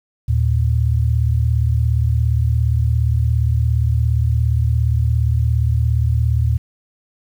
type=tone pair together; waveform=sine; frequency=77.78 / 115.04 Hz; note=D#2 / A#2; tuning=0 / -22 cents; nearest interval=perfect fifth; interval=678 cents; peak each=-16 dBFS; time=0.28-6.58 s; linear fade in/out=10 ms; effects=8-bit